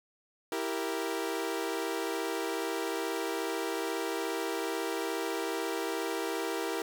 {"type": "chord", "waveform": "sawtooth", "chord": "E diminished", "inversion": "none", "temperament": "equal", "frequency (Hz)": [329.6, 392, 466.2], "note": ["E4", "G4", "Bb4"], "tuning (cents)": [0, 0, 0], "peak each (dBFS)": -32, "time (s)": [0.52, 6.82], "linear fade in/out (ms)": 2, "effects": []}